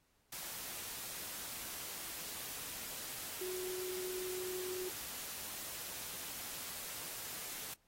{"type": "tone in noise", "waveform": "sine", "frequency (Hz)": 367.9, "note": "F#4", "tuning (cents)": -10, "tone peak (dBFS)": -40, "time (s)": [3.41, 4.89], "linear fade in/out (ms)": 5, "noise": "white", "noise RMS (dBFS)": -45, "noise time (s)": [0.32, 7.74], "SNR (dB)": 2, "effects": ["pink hiss -75 dBFS RMS until 7.87 s", "AAC 48 kbps"]}